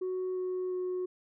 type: tone with pitch steps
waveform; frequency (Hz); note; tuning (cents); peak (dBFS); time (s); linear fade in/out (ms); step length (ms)
sine; 370 / 367.7 / 365.3; F#4 / F#4 / F#4; 0 / -11 / -22; -29; 0.01-1.06; 10; 350
effects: tanh soft clip ceiling -29 dBFS